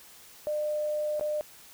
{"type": "tone with dropouts", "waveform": "sine", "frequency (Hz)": 602, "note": "D5", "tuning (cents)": 43, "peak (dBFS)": -27, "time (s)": [0.47, 1.41], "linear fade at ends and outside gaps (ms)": 0, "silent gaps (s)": [1.196, 1.21], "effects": ["white hiss -52 dBFS RMS until 1.73 s"]}